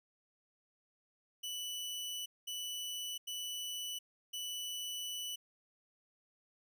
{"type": "tone bursts at uneven times", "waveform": "sawtooth", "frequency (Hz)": 2971, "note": "F#7", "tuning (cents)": 6, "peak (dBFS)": -36, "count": 4, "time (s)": [[1.43, 2.26], [2.47, 3.18], [3.27, 3.99], [4.33, 5.36]], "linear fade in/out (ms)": 10, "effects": []}